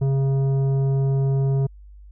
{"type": "tone with tanh clipping", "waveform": "triangle", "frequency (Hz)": 136.1, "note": "C#3", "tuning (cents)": -31, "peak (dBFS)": -19, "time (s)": [0.01, 1.67], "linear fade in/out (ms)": 10, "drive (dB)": 14, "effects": ["added 50 Hz sine -41 dBFS peak until 2.11 s"]}